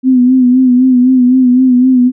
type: tone with vibrato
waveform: sine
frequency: 253.4 Hz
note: B3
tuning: 45 cents sharp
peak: -4 dBFS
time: 0.03-2.12 s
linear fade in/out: 50 ms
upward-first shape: sine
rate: 3.9 Hz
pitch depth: 52 cents each way
effects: none